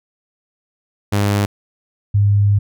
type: tone pair in turn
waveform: sawtooth / sine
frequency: 101.7 / 101.7 Hz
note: G#2 / G#2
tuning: -36 / -36 cents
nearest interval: unison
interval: 0 cents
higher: neither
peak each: -10 dBFS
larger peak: neither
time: 1.12-1.46 / 2.14-2.59 s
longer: second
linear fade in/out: 10 ms
effects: none